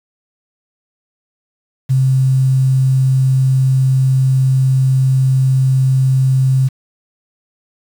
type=tone with quantisation; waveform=sine; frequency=131.8 Hz; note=C3; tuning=13 cents sharp; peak=-9 dBFS; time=1.89-6.69 s; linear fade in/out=20 ms; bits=6; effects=none

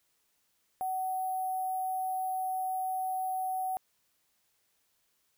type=tone with sample-and-hold; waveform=sine; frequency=751 Hz; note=F#5; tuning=26 cents sharp; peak=-30 dBFS; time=0.81-3.77 s; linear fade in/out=0 ms; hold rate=11025 Hz; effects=white hiss -74 dBFS RMS until 5.37 s

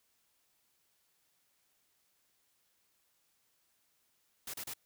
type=noise bursts; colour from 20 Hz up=white; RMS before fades=-42 dBFS; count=3; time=4.47-4.738 s; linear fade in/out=5 ms; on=68 ms; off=32 ms; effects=white hiss -75 dBFS RMS until 4.85 s

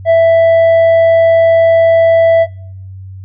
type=tone with tanh clipping; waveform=sine; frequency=661 Hz; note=E5; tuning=5 cents sharp; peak=-5 dBFS; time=0.05-2.47 s; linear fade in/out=50 ms; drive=4 dB; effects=noise-tail reverb RT60 0.7 s tail -26 dB re dry + added 95 Hz sine -26 dBFS peak until 3.24 s

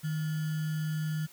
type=tone with sample-and-hold; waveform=sine; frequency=155.56 Hz; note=D#3; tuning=in tune; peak=-29 dBFS; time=0.03-1.27 s; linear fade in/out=20 ms; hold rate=1575 Hz; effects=white hiss -55 dBFS RMS until 1.32 s

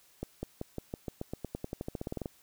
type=accelerating click train; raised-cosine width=2 ms; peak=-22 dBFS; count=21; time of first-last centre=0.23-2.258 s; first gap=200 ms; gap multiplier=0.92; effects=white hiss -63 dBFS RMS until 2.42 s

